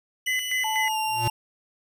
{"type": "tone with pitch glide", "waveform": "sawtooth", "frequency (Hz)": [2960, 2778], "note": ["F#7", "F7"], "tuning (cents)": [0, -10], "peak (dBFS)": -26, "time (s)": [0.26, 1.3], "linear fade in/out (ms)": 5, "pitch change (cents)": -110, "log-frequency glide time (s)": [0.8, 0.98]}
{"type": "tone with tremolo", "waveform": "sine", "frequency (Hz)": 2028, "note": "B6", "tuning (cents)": 45, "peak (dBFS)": -23, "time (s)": [0.27, 0.89], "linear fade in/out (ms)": 5, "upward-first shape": "square", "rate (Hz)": 4.1, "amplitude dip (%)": 75}
{"type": "tone", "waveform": "sine", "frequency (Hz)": 873, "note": "A5", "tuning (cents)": -14, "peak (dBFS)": -25, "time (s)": [0.64, 1.3], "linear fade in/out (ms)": 5}
{"type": "tone with exponential growth", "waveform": "square", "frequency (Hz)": 116.54, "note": "A#2", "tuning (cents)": 0, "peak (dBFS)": -22, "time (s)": [1.05, 1.28], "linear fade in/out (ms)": 5, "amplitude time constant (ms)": 48}
{"effects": []}